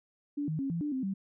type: tone with pitch steps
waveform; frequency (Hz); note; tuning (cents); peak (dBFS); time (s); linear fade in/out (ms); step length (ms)
sine; 289.1 / 156.4 / 272.7 / 168.2 / 295.5 / 261.4 / 193.8; D4 / D#3 / C#4 / E3 / D4 / C4 / G3; -27 / +9 / -28 / +35 / +11 / -1 / -20; -30; 0.37-1.14; 10; 110
effects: none